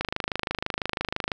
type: click train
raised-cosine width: 0.3 ms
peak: -10 dBFS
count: 35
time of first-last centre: 0.01-1.318 s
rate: 26 Hz
effects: none